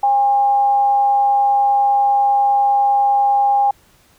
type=tone with amplitude modulation; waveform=sine; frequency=810 Hz; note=G#5; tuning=43 cents flat; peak=-10 dBFS; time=0.03-3.71 s; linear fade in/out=5 ms; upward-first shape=sine; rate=265 Hz; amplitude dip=25%; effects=pink hiss -53 dBFS RMS until 4.18 s